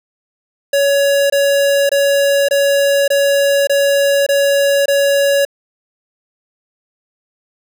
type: tone bursts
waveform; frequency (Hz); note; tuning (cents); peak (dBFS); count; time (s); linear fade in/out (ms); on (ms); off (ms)
square; 561; C#5; +21; -11; 8; 0.73-5.451; 5; 570; 23
effects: none